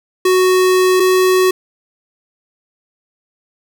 square tone pair in turn, 370 / 371.3 Hz, F#4 / F#4, 0 / +6 cents, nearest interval unison, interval 6 cents, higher second, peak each -10 dBFS, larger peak neither, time 0.25-1 / 1-1.51 s, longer first, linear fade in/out 5 ms, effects none

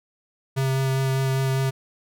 square tone with vibrato, 133.5 Hz, C3, 35 cents sharp, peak -21 dBFS, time 0.56-1.71 s, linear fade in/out 20 ms, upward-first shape sine, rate 5 Hz, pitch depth 11 cents each way, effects none

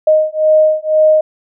sine beating tone pair, 620 / 622 Hz, D#5 / D#5, -6 / -1 cents, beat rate 2 Hz, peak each -11 dBFS, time 0.07-1.21 s, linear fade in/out 5 ms, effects none

